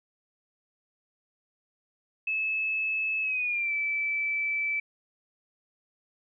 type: tone with pitch glide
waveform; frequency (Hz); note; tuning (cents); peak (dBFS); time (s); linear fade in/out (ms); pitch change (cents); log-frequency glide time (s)
sine; 2600 to 2316; E7 to D7; -24 to -25; -26; 2.27-4.8; 5; -201; 3.21-3.73
effects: none